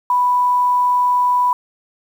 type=tone with quantisation; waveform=sine; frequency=987.8 Hz; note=B5; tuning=in tune; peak=-12 dBFS; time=0.1-1.53 s; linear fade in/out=2 ms; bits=7; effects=none